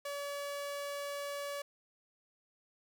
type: tone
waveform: sawtooth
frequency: 570 Hz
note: C#5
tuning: 48 cents sharp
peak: -34 dBFS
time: 0.05-1.62 s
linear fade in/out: 5 ms
effects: none